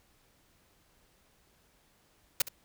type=noise with echo; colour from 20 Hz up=white; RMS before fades=-25 dBFS; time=2.4-2.42 s; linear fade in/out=5 ms; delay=67 ms; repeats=1; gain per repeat=-15 dB; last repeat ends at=2.487 s; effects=pink hiss -67 dBFS RMS until 2.64 s